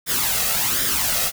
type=noise with flanger; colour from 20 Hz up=white; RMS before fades=-21 dBFS; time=0.06-1.32 s; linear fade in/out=50 ms; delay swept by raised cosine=0.56 to 1.56 ms; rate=1.3 Hz; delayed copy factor=+0.6; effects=none